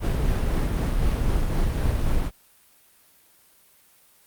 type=noise with tremolo; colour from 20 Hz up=brown; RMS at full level=-21 dBFS; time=0-2.31 s; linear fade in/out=50 ms; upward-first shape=triangle; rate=3.9 Hz; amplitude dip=25%; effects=white hiss -57 dBFS RMS until 4.26 s + Opus 32 kbps